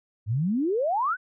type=exponential sweep; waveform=sine; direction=up; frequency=98 to 1568 Hz; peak=-22 dBFS; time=0.26-1.17 s; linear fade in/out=50 ms; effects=none